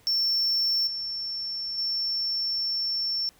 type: tone with level steps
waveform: sine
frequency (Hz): 5420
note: E8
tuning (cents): +47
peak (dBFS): -19 / -29 / -24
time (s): 0.07-3.29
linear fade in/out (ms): 0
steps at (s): 0.87 / 1.78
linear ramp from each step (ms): 2
effects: tanh soft clip ceiling -21 dBFS + pink hiss -59 dBFS RMS until 3.39 s